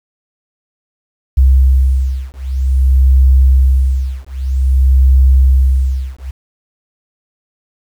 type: beating tone pair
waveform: sine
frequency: 65.41 / 65.93 Hz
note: C2 / C2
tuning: 0 / +14 cents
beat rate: 0.52 Hz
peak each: -10 dBFS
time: 1.37-6.31 s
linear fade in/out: 10 ms
effects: 7-bit